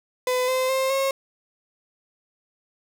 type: tone with pitch steps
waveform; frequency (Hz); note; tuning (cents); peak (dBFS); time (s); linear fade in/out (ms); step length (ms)
35% pulse; 504 / 516.1 / 528.4 / 541.1; B4 / C5 / C5 / C#5; +35 / -24 / +17 / -42; -19; 0.27-1.11; 2; 210
effects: none